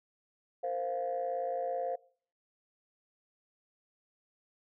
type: chord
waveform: sine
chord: Bb suspended second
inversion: none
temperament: just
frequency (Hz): 466.2 / 524.4 / 699.2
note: Bb4 / C5 / F5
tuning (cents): 0 / +4 / +2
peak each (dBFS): -40 / -34 / -34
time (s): 0.63-1.96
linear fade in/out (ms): 10
effects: noise-tail reverb RT60 0.5 s tail -23 dB re dry + tanh soft clip ceiling -25 dBFS